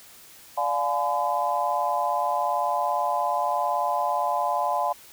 sine chord, D diminished seventh, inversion none, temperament just, 587.3 / 704.8 / 845.8 / 1014.9 Hz, D5 / F5 / Ab5 / Cb6, 0 / +16 / +31 / +47 cents, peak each -30 / -27 / -27 / -27 dBFS, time 0.57-4.93 s, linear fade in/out 10 ms, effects white hiss -49 dBFS RMS until 5.12 s

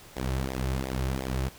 sawtooth tone with flanger, 65.41 Hz, C2, in tune, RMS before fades -30 dBFS, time 0.16-1.49 s, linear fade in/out 10 ms, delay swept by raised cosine 0.68 to 4.28 ms, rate 2.8 Hz, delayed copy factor -0.75, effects pink hiss -50 dBFS RMS until 1.58 s

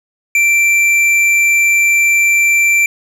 triangle tone with tanh clipping, 2349 Hz, D7, in tune, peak -10 dBFS, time 0.35-2.86 s, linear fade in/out 2 ms, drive 14 dB, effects none

